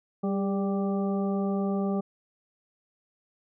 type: harmonic tone with a mistuned harmonic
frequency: 196 Hz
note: G3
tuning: in tune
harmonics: 1 / 2 / 3 / 4 / 6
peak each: -26 / -32 / -36 / -38 / -42 dBFS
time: 0.23-2.01 s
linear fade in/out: 10 ms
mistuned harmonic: 2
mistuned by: +36 cents
effects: none